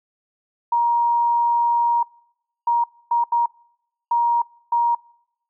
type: tone bursts at uneven times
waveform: sine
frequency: 944 Hz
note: A#5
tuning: 22 cents sharp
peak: -15 dBFS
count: 6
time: 0.72-2.03 / 2.67-2.84 / 3.11-3.24 / 3.32-3.46 / 4.11-4.42 / 4.72-4.95 s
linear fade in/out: 5 ms
effects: noise-tail reverb RT60 0.8 s tail -26 dB re dry